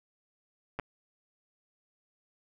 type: clicks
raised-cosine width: 0.5 ms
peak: -20 dBFS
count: 2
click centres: 0.79 / 0.797 s
effects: none